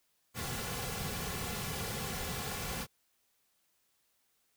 pink noise with comb filter, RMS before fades -38 dBFS, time 0.34-2.87 s, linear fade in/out 50 ms, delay 3.2 ms, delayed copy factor -0.7, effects white hiss -75 dBFS RMS until 4.56 s

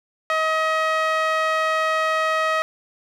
sawtooth tone with band-pass filter, 634 Hz, D#5, 32 cents sharp, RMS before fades -21 dBFS, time 0.3-2.62 s, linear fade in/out 0 ms, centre 1500 Hz, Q 1.3, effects none

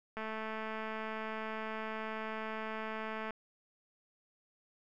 click train, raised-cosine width 0.5 ms, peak -26 dBFS, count 688, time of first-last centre 0.17-3.307 s, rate 219 Hz, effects none

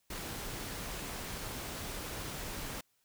pink noise, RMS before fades -41 dBFS, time 0.1-2.81 s, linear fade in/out 5 ms, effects white hiss -75 dBFS RMS until 3.04 s

